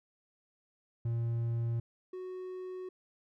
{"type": "tone pair in turn", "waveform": "triangle", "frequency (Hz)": [116.54, 369.3], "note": ["A#2", "F#4"], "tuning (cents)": [0, -3], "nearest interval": "octave + minor sixth", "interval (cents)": 1997, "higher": "second", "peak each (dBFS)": [-28, -37], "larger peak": "first", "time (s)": [[1.05, 1.8], [2.13, 2.89]], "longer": "second", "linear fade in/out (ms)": 5, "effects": []}